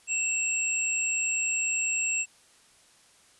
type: tone pair together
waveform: sine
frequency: 2670 / 7618 Hz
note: E7 / A#8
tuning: +22 / +37 cents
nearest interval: octave + tritone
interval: 1815 cents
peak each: -28 dBFS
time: 0.07-2.26 s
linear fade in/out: 50 ms
effects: white hiss -59 dBFS RMS until 3.39 s + resampled to 24000 Hz